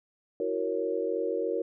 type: chord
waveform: sine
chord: F# dominant seventh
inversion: third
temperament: equal with one note detuned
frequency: 329.6 / 372.6 / 466.2 / 554.4 Hz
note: E4 / F#4 / A#4 / C#5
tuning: 0 / +12 / 0 / 0 cents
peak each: -35 / -33 / -30 / -34 dBFS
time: 0.4-1.62 s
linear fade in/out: 2 ms
effects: none